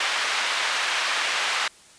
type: band-pass noise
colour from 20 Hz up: white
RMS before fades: -25 dBFS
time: 0-1.68 s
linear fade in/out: 5 ms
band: 900 to 2900 Hz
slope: 12 dB/octave
effects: white hiss -51 dBFS RMS until 1.98 s + resampled to 22050 Hz